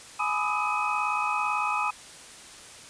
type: tone cluster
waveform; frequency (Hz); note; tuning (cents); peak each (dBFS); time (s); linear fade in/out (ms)
sine; 839 / 996 / 1218 / 1276 / 2527; G#5 / B5 / D#6 / D#6 / D#7; +17 / +14 / -37 / +43 / +26; -31; 0.19-1.91; 10
effects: white hiss -46 dBFS RMS until 2.89 s + resampled to 22050 Hz